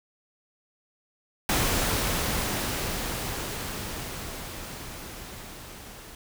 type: noise with level ramp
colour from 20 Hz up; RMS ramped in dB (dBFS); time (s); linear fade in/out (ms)
pink; -24 to -45; 1.49-6.15; 2
effects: none